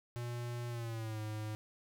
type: tone with pitch glide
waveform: square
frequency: 120 to 107.53 Hz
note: B2 to A2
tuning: -49 to -39 cents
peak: -39 dBFS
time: 0.16-1.55 s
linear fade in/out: 0 ms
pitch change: -190 cents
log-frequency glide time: 0.69-1.2 s
effects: none